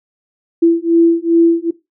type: beating tone pair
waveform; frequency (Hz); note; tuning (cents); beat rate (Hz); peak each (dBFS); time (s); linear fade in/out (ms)
sine; 333.5 / 336; E4 / E4; +20 / +33; 2.5; -11; 0.62-1.71; 10
effects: noise-tail reverb RT60 0.2 s tail -17 dB re dry

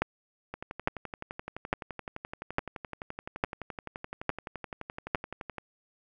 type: two click trains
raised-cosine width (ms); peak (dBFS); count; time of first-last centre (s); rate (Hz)
0.5; -10 / -22; 7 / 60; 0.02-5.148 / 0.54-5.583; 1.17 / 11.7
effects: none

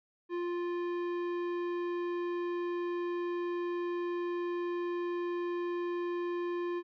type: tone with tanh clipping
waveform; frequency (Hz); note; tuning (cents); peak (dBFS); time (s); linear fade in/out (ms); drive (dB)
triangle; 349.4; F4; +1; -34; 0.29-6.83; 50; 18
effects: none

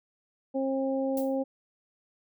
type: harmonic tone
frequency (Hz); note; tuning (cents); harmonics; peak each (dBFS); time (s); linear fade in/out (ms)
268.1; C4; +42; 1 / 2 / 3; -29 / -29 / -39; 0.54-1.44; 20
type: noise with exponential decay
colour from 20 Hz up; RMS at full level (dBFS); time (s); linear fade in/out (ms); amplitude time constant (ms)
violet; -37; 1.17-1.37; 2; 43
effects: none

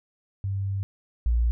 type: tone pair in turn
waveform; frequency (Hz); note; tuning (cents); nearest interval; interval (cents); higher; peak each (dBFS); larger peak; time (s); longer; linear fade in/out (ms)
sine; 98 / 58.42; G2 / A#1; 0 / +4; major sixth; 896; first; -25 / -19; second; 0.44-0.83 / 1.26-1.51; first; 0
effects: none

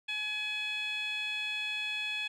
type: tone with band-pass filter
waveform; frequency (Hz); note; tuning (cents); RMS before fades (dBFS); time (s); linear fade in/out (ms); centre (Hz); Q
15% pulse; 846; G#5; +32; -35; 0.08-2.28; 10; 2900; 5.2
effects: none

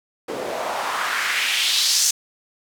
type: noise with band-pass filter sweep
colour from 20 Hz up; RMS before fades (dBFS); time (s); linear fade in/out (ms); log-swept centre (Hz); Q
white; -22; 0.28-2.11; 5; 390 to 6500; 2.2
effects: none

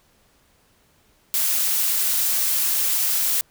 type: noise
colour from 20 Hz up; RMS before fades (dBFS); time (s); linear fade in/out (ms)
blue; -21; 1.34-3.41; 0
effects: pink hiss -60 dBFS RMS until 3.5 s

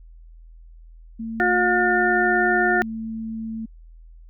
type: tone with pitch glide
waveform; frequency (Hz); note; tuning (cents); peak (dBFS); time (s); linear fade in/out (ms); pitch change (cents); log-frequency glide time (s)
sine; 225.7 to 223; A3 to A3; +44 to +23; -27; 1.19-3.66; 10; -21; 1.62-2.22
type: harmonic tone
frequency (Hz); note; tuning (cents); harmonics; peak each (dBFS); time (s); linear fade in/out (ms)
359.1; F4; +48; 1 / 2 / 4 / 5; -22 / -22 / -22 / -22; 1.4-2.82; 0
effects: added 41 Hz sine -42 dBFS peak until 4.29 s

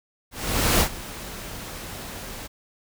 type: noise with ADSR envelope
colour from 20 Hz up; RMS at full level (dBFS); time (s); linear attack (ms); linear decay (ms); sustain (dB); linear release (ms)
pink; -18; 0.31-2.48; 490; 87; -18; 23
effects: none

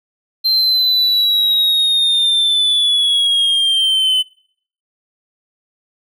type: linear sweep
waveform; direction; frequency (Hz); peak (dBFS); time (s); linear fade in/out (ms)
triangle; down; 4147 to 3020; -10; 0.44-4.23; 20
effects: noise-tail reverb RT60 0.6 s tail -25 dB re dry

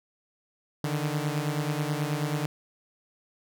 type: beating tone pair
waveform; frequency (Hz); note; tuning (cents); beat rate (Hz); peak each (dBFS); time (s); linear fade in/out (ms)
sawtooth; 146 / 155.3; D3 / D#3; -10 / -3; 9.3; -25 / -27; 0.84-2.46; 2
effects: none

